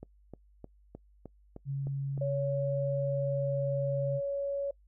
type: click train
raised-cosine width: 2 ms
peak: -30 dBFS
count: 8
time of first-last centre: 0.03-2.177 s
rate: 3.26 Hz
type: tone with pitch glide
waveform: sine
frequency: 138.1 to 137.3 Hz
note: C#3 to C#3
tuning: -6 to -16 cents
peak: -31 dBFS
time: 1.65-4.21 s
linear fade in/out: 50 ms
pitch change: -10 cents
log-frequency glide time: 3.13-3.69 s
type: tone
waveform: sine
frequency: 560 Hz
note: C#5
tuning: 18 cents sharp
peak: -30 dBFS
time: 2.21-4.71 s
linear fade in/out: 5 ms
effects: noise-tail reverb RT60 0.1 s tail -24 dB re dry + added 50 Hz sine -59 dBFS peak until 4.87 s